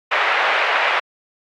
white band-pass noise, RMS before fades -18 dBFS, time 0.11-1 s, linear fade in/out 10 ms, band 570 to 2400 Hz, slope 24 dB/octave, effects AAC 64 kbps

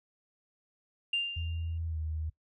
sine tone with exponential decay, 2794 Hz, F7, in tune, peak -24 dBFS, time 1.13-1.78 s, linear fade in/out 5 ms, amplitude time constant 140 ms
sine tone with pitch glide, 82.41 to 78.55 Hz, E2 to D#2, 0 to +17 cents, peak -32 dBFS, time 1.36-2.3 s, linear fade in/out 10 ms, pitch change -83 cents, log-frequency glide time 1.87-1.98 s
effects noise-tail reverb RT60 0.1 s tail -20 dB re dry + tanh soft clip ceiling -21 dBFS

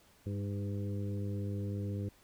harmonic tone with a mistuned harmonic, 100.6 Hz, G2, 45 cents sharp, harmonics 1 / 2 / 3 / 4 / 5, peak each -35 / -41 / -45 / -47 / -49 dBFS, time 0.26-2.09 s, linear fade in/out 5 ms, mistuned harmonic 3, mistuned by +23 cents, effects pink hiss -64 dBFS RMS until 2.23 s

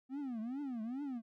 triangle tone with vibrato, 251.6 Hz, B3, 32 cents sharp, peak -36 dBFS, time 0.09-1.22 s, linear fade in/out 50 ms, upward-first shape triangle, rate 2.4 Hz, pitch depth 290 cents each way, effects none

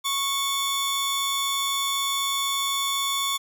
sawtooth tone pair together, 1104 / 3505 Hz, C#6 / A7, -7 / -7 cents, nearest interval octave + minor sixth, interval 2000 cents, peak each -23 dBFS, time 0.04-3.38 s, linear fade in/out 20 ms, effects none

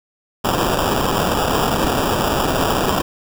blue noise with sample-and-hold, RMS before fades -18 dBFS, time 0.44-3.02 s, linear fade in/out 10 ms, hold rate 2100 Hz, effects none

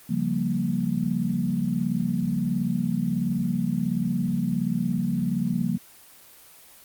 sine chord, G half-diminished seventh, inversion second, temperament equal, 138.59 / 174.61 / 196 / 233.1 Hz, Db3 / F3 / G3 / Bb3, 0 / 0 / 0 / 0 cents, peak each -31 / -27 / -28 / -27 dBFS, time 0.09-5.78 s, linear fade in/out 10 ms, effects white hiss -50 dBFS RMS until 6.84 s + Opus 24 kbps

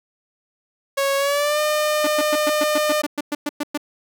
sawtooth tone with pitch glide, 552 to 605.4 Hz, C#5 to D#5, -7 to -48 cents, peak -14 dBFS, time 0.97-3.02 s, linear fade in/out 10 ms, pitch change +159 cents, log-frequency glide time 1.17-1.6 s
sawtooth tone bursts, 293.7 Hz, D4, in tune, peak -17 dBFS, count 13, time 2.04-3.776 s, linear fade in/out 5 ms, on 32 ms, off 110 ms
effects none

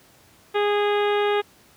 harmonic tone, 412.1 Hz, G#4, 13 cents flat, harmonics 1 / 2 / 3 / 4 / 5 / 6 / 7 / 8 / 9, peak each -20 / -26 / -30 / -32 / -34 / -36 / -37 / -38 / -39 dBFS, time 0.54-1.42 s, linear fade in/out 20 ms, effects pink hiss -54 dBFS RMS until 1.76 s + high-pass 80 Hz 12 dB/octave

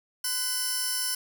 5% pulse tone cluster, 1013 / 1497 / 5350 Hz, B5 / F#6 / E8, +44 / +20 / +25 cents, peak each -26 / -21 / -23 dBFS, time 0.24-1.15 s, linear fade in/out 5 ms, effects none

